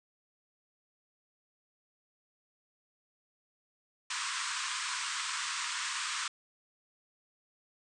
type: band-pass noise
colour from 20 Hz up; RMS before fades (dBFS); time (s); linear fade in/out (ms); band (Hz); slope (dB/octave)
pink; -36; 4.1-6.28; 5; 970 to 8900; 96
effects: none